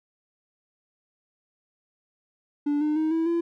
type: tone with pitch steps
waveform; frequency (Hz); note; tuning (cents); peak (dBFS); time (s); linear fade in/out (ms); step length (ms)
triangle; 291.1 / 302.2 / 313.8 / 325.8 / 338.3; D4 / D4 / D#4 / E4 / E4; -15 / +50 / +15 / -20 / +45; -19; 2.66-3.41; 10; 150
effects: tanh soft clip ceiling -15 dBFS